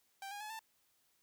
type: tone with pitch steps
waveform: sawtooth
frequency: 784 / 817.3 / 852 / 888.2 Hz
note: G5 / G#5 / G#5 / A5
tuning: 0 / -28 / +44 / +16 cents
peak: -40 dBFS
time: 0.22-0.592 s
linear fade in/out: 2 ms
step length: 93 ms
effects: white hiss -75 dBFS RMS until 1.22 s